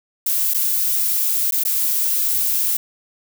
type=noise with dropouts; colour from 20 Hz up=violet; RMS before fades=-19 dBFS; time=0.26-2.77 s; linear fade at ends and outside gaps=5 ms; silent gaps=0.537-0.544 / 1.51-1.522 / 1.637-1.651 s; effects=none